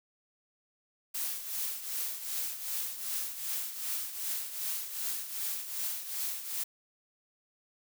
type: noise with tremolo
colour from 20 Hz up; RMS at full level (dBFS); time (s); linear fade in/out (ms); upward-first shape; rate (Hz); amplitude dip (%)
blue; -33; 1.14-6.64; 10; triangle; 2.6; 70
effects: none